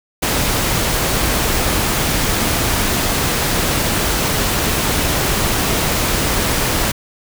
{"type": "noise", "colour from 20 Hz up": "pink", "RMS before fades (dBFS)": -17, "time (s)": [0.22, 6.92], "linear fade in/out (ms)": 10, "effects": []}